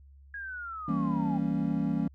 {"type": "linear sweep", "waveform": "sine", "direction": "down", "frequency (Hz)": [1659, 790], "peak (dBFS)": -36, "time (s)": [0.34, 1.38], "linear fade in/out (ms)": 2}
{"type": "chord", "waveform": "triangle", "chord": "E diminished seventh", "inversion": "none", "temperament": "equal with one note detuned", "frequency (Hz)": [164.81, 196, 230.8, 277.2], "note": ["E3", "G3", "Bb3", "Db4"], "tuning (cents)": [0, 0, -17, 0], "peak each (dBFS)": -30, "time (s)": [0.88, 2.08], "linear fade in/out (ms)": 5}
{"effects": ["added 69 Hz sine -51 dBFS peak until 2.14 s"]}